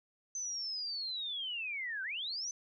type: linear two-way sweep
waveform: sine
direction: down then up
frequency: 6180 to 1497 to 6180 Hz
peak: -36 dBFS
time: 0.35-2.51 s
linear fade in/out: 2 ms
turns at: 2.03 s
effects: none